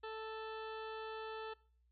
harmonic tone with a mistuned harmonic, 440 Hz, A4, in tune, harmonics 1 / 2 / 3 / 4 / 6 / 7 / 8 / 9 / 10, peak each -45 / -49 / -51 / -54 / -57 / -61 / -60 / -65 / -66 dBFS, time 0.03-1.54 s, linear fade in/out 10 ms, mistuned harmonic 8, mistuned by -23 cents, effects noise-tail reverb RT60 0.5 s tail -23 dB re dry + added 60 Hz sine -70 dBFS peak until 1.91 s

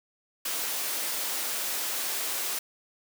white high-pass noise, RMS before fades -31 dBFS, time 0.45-2.59 s, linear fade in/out 5 ms, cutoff 320 Hz, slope 12 dB/octave, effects none

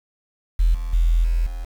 sine tone with level steps, 41.71 Hz, E1, 21 cents sharp, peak -12 / -23 / -13 / -16 / -26 dBFS, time 0.59-1.65 s, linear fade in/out 10 ms, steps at 0.74 / 0.93 / 1.24 / 1.46 s, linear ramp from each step 5 ms, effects tanh soft clip ceiling -8 dBFS + 7-bit

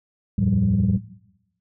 sine tone cluster, 79.1 / 90.6 / 111.8 / 173.6 / 192.9 Hz, D#2 / F#2 / A2 / F3 / G3, +29 / -36 / +28 / -10 / -28 cents, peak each -28 / -25 / -21 / -26 / -20 dBFS, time 0.38-0.98 s, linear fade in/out 5 ms, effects noise-tail reverb RT60 0.9 s tail -17 dB re dry + tanh soft clip ceiling -10 dBFS

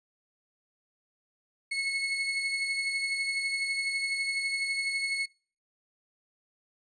35% pulse beating tone pair, 2188 / 2200 Hz, C#7 / C#7, -23 / -14 cents, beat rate 12 Hz, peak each -28 / -36 dBFS, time 1.71-5.26 s, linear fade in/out 10 ms, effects noise-tail reverb RT60 0.4 s tail -24 dB re dry + resampled to 22050 Hz

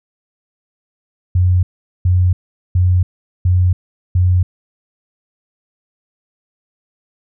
sine tone bursts, 90.5 Hz, F#2, 38 cents flat, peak -9 dBFS, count 5, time 1.35-4.43 s, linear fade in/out 5 ms, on 280 ms, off 420 ms, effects none

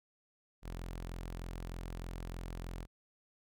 sawtooth tone, 43.24 Hz, F1, 16 cents flat, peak -37 dBFS, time 0.62-2.87 s, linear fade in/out 50 ms, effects none

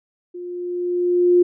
sine tone with level ramp, 354.4 Hz, F4, 25 cents sharp, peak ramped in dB -30 to -9 dBFS, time 0.34-1.43 s, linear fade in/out 10 ms, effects none

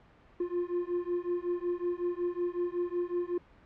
triangle beating tone pair, 349.2 / 354.6 Hz, F4 / F4, 0 / +26 cents, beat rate 5.4 Hz, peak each -31 dBFS, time 0.4-3.38 s, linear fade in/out 5 ms, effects pink hiss -59 dBFS RMS until 3.65 s + low-pass 2000 Hz 12 dB/octave

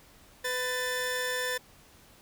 sawtooth tone pair together, 501.5 / 1766 Hz, B4 / A6, +26 / +6 cents, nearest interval octave + minor seventh, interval 2180 cents, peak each -29 / -28 dBFS, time 0.44-1.58 s, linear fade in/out 10 ms, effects pink hiss -57 dBFS RMS until 2.21 s

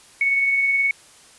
sine tone with tremolo, 2217 Hz, C#7, in tune, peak -15 dBFS, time 0.21-0.91 s, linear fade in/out 2 ms, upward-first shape sine, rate 19 Hz, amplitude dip 30%, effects white hiss -49 dBFS RMS until 1.38 s + resampled to 24000 Hz

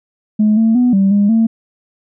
sine tone with pitch steps, 213.1 / 224.2 / 246.8 / 194.9 / 203.2 / 225.4 Hz, G#3 / A3 / B3 / G3 / G#3 / A3, +45 / +33 / -1 / -10 / -38 / +42 cents, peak -7 dBFS, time 0.39-1.47 s, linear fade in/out 10 ms, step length 180 ms, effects tanh soft clip ceiling -5 dBFS

